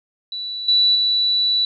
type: tone with level steps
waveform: sine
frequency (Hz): 3951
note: B7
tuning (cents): 0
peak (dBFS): -25 / -12 / -15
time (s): 0.32-1.65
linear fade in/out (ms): 2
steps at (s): 0.68 / 0.95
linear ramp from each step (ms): 5
effects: none